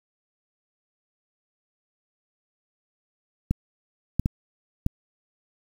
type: clicks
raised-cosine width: 5 ms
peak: -9 dBFS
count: 4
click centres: 3.51 / 4.196 / 4.259 / 4.864 s
effects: 7-bit